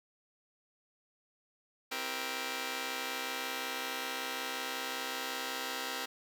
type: chord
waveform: 5% pulse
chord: C dominant seventh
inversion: none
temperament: just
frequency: 261.6 / 327 / 392.4 / 470.9 Hz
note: C4 / E4 / G4 / Bb4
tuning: 0 / -14 / +2 / +18 cents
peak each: -30 / -34 / -34 / -28 dBFS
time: 1.91-6.06 s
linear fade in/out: 10 ms
effects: none